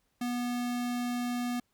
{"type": "tone", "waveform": "square", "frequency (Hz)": 243.7, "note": "B3", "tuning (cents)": -23, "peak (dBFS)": -31, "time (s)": [0.21, 1.6], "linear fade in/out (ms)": 5, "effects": ["pink hiss -75 dBFS RMS until 1.73 s"]}